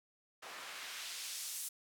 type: noise with band-pass filter sweep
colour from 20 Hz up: white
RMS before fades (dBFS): -45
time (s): 0.42-1.69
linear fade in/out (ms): 10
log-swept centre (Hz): 940 to 10000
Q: 0.78
effects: none